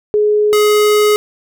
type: tone pair in turn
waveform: sine / square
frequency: 420.3 / 420.3 Hz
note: G#4 / G#4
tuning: +21 / +21 cents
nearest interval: unison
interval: 0 cents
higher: neither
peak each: -9 dBFS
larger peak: neither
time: 0.14-0.53 / 0.53-1.16 s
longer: second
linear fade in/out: 0 ms
effects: none